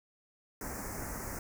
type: band-stop noise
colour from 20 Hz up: pink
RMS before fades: -40 dBFS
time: 0.61-1.39 s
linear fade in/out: 2 ms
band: 2100 to 5500 Hz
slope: 48 dB/octave
effects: none